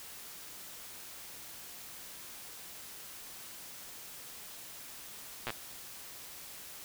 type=slowing click train; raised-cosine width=0.3 ms; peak=-19 dBFS; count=5; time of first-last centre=5.47-5.504 s; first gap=8 ms; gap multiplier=1.04; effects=white hiss -48 dBFS RMS until 6.84 s